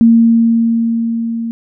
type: tone with level ramp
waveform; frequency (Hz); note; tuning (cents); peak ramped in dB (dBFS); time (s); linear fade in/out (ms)
sine; 229.8; A#3; -25; -3 to -17; 0.01-1.51; 0
effects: none